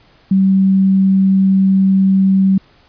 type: tone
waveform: sine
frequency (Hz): 192.1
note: G3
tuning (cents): -35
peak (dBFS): -8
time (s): 0.31-2.58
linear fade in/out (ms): 5
effects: pink hiss -50 dBFS RMS until 2.88 s + resampled to 11025 Hz